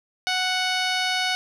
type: tone with low-pass filter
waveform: 10% pulse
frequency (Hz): 740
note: F#5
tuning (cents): 0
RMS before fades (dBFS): -24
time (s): 0.27-1.35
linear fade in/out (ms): 0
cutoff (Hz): 6500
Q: 1.2
effects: none